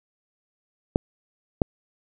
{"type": "clicks", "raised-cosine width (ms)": 2, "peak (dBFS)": -5, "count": 2, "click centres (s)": [0.959, 1.618], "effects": []}